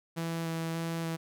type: tone with vibrato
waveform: sawtooth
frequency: 164.81 Hz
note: E3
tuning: in tune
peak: -28 dBFS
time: 0.16-1.17 s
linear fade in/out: 20 ms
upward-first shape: square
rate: 1.7 Hz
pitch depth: 9 cents each way
effects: none